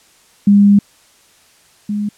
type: tone pair in turn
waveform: sine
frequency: 202.3 / 207.3 Hz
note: G#3 / G#3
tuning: -45 / -3 cents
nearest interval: unison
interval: 42 cents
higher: second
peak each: -5 / -16 dBFS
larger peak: first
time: 0.47-0.79 / 1.89-2.09 s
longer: first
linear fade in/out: 5 ms
effects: white hiss -50 dBFS RMS until 2.17 s + low-pass 10000 Hz 12 dB/octave